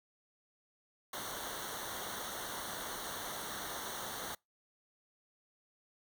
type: noise with comb filter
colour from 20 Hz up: pink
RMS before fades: -42 dBFS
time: 1.13-4.35 s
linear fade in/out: 5 ms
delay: 0.4 ms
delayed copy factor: -0.85
effects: noise-tail reverb RT60 0.2 s tail -26 dB re dry